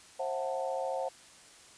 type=chord; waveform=sine; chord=F# half-diminished seventh; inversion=second; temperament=just; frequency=532.8 / 666 / 740 / 888 Hz; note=C5 / E5 / F#5 / A5; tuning=+31 / +18 / 0 / +16 cents; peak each=-34 / -39 / -37 / -40 dBFS; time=0.19-1.09 s; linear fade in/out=10 ms; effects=white hiss -55 dBFS RMS until 1.77 s + resampled to 22050 Hz